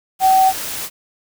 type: tone in noise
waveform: sine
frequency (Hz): 760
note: F#5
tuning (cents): +46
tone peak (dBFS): -9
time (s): 0.2-0.53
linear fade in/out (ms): 50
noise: white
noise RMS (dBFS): -26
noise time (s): 0.19-0.9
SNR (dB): +14
effects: none